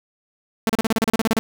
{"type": "tone bursts", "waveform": "sawtooth", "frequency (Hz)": 223.3, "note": "A3", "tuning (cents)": 26, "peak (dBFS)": -12, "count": 13, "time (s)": [0.67, 1.39], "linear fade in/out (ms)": 0, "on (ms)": 24, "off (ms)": 34, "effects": []}